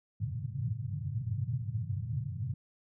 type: band-pass noise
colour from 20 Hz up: pink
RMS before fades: -35 dBFS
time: 0.2-2.54 s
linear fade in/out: 5 ms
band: 100 to 140 Hz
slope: 48 dB/octave
effects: none